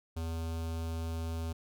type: tone with notch filter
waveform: square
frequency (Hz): 82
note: E2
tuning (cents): -9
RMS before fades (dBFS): -36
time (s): 0.16-1.53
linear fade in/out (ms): 10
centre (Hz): 1900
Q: 1.9
effects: none

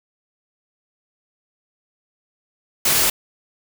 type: noise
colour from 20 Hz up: white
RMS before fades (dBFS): -17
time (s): 2.85-3.1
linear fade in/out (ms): 5
effects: none

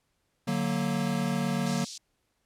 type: chord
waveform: square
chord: D augmented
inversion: none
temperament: equal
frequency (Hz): 146.83 / 185 / 233.1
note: D3 / F#3 / A#3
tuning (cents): 0 / 0 / 0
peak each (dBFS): -33 / -31 / -31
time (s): 0.47-1.85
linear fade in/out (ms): 10
type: band-pass noise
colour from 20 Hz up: white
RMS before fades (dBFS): -42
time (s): 1.66-1.98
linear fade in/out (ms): 5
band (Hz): 3900 to 6700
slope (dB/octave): 24
effects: pink hiss -75 dBFS RMS until 2.45 s + low-pass 12000 Hz 12 dB/octave

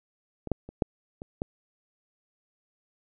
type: clicks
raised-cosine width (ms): 2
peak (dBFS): -22 / -11 / -28 / -9 / -25 / -16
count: 6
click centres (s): 0.473 / 0.517 / 0.69 / 0.822 / 1.219 / 1.419
effects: none

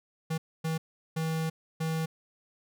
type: tone bursts at uneven times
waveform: square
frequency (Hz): 160.7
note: E3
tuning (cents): -44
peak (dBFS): -29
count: 4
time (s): 0.3-0.38 / 0.64-0.78 / 1.16-1.5 / 1.8-2.06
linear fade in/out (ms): 10
effects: none

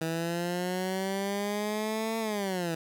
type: linear two-way sweep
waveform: 15% pulse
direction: up then down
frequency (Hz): 161.1 to 225.9 to 161.1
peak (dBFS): -23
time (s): 0.01-2.75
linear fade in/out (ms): 5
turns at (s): 2.19
effects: none

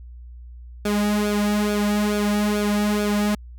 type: tone with flanger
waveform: sawtooth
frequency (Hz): 207.7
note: G#3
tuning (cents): 0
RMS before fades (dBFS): -21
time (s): 0.85-3.35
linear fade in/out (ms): 5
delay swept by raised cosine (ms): 1 to 2.9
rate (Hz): 2.3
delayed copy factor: -0.75
effects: added 60 Hz sine -37 dBFS peak until 3.58 s

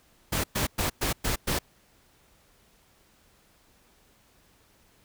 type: noise bursts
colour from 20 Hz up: pink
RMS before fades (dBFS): -27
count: 6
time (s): 0.32-1.59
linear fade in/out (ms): 10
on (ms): 120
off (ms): 110
effects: pink hiss -62 dBFS RMS until 5.04 s

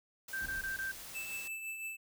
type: noise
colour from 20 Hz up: white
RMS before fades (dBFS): -48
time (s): 0.28-1.48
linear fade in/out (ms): 5
type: tone bursts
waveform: sine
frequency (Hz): 1569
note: G6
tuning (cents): +1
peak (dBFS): -35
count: 4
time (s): 0.33-0.916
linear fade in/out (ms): 5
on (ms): 130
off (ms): 22
type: noise with exponential decay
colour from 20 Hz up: brown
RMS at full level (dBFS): -44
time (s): 0.41-1.56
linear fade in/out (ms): 1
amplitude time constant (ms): 250
type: tone with tremolo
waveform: square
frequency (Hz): 2637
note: E7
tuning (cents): 0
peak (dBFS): -38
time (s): 1.14-1.97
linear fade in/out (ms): 20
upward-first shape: triangle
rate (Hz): 5.9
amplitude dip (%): 50
effects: none

